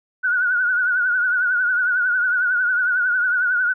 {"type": "tone with vibrato", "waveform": "sine", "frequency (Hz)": 1469, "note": "F#6", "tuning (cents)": -13, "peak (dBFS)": -16, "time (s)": [0.23, 3.74], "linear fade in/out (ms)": 20, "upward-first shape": "triangle", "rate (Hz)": 11, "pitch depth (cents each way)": 83, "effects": []}